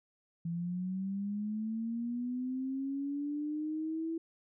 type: linear sweep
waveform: sine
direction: up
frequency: 166.2 to 330.3 Hz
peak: -33 dBFS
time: 0.45-4.18 s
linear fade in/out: 5 ms
effects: none